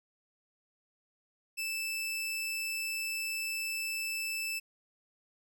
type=tone; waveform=sawtooth; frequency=2637 Hz; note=E7; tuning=in tune; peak=-30 dBFS; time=1.57-4.6 s; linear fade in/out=20 ms; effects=none